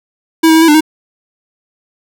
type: tone with pitch steps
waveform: square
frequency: 324.6 / 319.9 / 322.1 / 329.6 / 298.2 / 313.2 Hz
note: E4 / D#4 / E4 / E4 / D4 / D#4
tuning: -27 / +48 / -40 / 0 / +27 / +11 cents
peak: -5 dBFS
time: 0.43-0.808 s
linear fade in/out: 10 ms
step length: 63 ms
effects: none